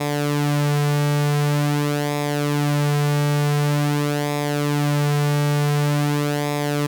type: tone with flanger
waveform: sawtooth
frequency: 146.1 Hz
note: D3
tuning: 9 cents flat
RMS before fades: -20 dBFS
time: 0-6.87 s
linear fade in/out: 10 ms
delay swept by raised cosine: 0.67 to 3.97 ms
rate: 0.46 Hz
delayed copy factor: -0.6
effects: none